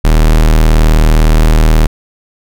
45% pulse tone, 39.08 Hz, D#1, 8 cents sharp, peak -4 dBFS, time 0.04-1.87 s, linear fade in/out 10 ms, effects none

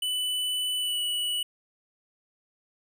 square tone with pitch glide, 2987 to 2946 Hz, F#7 to F#7, +16 to -8 cents, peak -27 dBFS, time 0.02-1.43 s, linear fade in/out 5 ms, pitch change -24 cents, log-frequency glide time 0.78-1 s, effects none

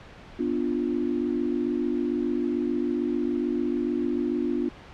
sine chord, B diminished, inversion none, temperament equal, 246.9 / 293.7 / 349.2 Hz, B3 / D4 / F4, 0 / 0 / 0 cents, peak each -28 dBFS, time 0.39-4.69 s, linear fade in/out 5 ms, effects pink hiss -46 dBFS RMS until 4.93 s + low-pass 3000 Hz 12 dB/octave

